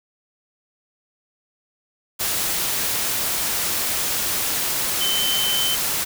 sine tone in noise, 3072 Hz, G7, 36 cents flat, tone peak -21 dBFS, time 5-5.76 s, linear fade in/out 20 ms, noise white, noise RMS -23 dBFS, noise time 2.19-6.05 s, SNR -1 dB, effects none

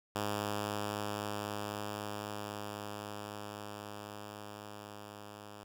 5% pulse tone with level ramp, 103.83 Hz, G#2, in tune, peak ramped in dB -22 to -37 dBFS, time 0.15-5.64 s, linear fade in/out 10 ms, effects none

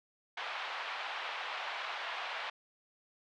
pink band-pass noise, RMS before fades -40 dBFS, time 0.37-2.5 s, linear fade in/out 5 ms, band 720 to 3500 Hz, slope 24 dB/octave, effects none

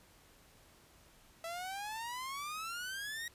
sawtooth exponential sweep, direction up, 657 to 1904 Hz, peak -36 dBFS, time 1.44-3.28 s, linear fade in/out 2 ms, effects pink hiss -63 dBFS RMS until 3.34 s + resampled to 32000 Hz

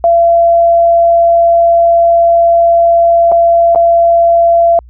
sine tone with dropouts, 679 Hz, F5, 49 cents flat, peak -4 dBFS, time 0.04-4.79 s, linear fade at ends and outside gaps 1 ms, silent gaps 3.317-3.321 / 3.749-3.758 s, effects added 60 Hz sine -33 dBFS peak until 4.89 s

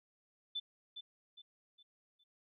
sine tone with echo, 3520 Hz, A7, in tune, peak -36 dBFS, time 0.55-0.6 s, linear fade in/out 10 ms, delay 410 ms, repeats 4, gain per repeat -8 dB, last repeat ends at 2.24 s, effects none

